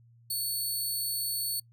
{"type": "tone", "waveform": "10% pulse", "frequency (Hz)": 4435, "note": "C#8", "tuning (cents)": 0, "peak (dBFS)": -23, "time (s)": [0.3, 1.6], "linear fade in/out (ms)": 5, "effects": ["noise-tail reverb RT60 0.1 s tail -25 dB re dry", "added 117 Hz sine -56 dBFS peak until 1.72 s"]}